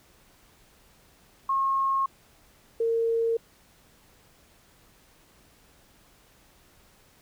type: tone pair in turn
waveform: sine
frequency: 1082 / 458 Hz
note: C#6 / A#4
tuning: -42 / -31 cents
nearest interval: octave + minor third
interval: 1489 cents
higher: first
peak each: -22 dBFS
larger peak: neither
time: 1.49-2.06 / 2.8-3.37 s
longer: neither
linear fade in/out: 5 ms
effects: pink hiss -59 dBFS RMS until 7.21 s